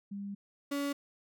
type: tone pair in turn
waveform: sine / 35% pulse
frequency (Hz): 200.2 / 283.1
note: G3 / C#4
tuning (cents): +37 / +37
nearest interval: tritone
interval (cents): 600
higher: second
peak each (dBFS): -37 / -30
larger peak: second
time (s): 0.11-0.35 / 0.71-0.93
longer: first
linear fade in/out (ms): 10
effects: none